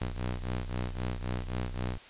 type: ring-modulated tone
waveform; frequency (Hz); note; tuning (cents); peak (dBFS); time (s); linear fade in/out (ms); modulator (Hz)
sawtooth; 62; B1; +7; -25; 0.01-1.98; 5; 29.1
effects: white hiss -51 dBFS RMS until 2.09 s + resampled to 8000 Hz